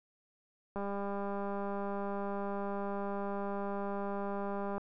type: click train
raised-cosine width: 1 ms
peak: -25 dBFS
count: 805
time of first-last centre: 0.76-4.78 s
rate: 200 Hz
effects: none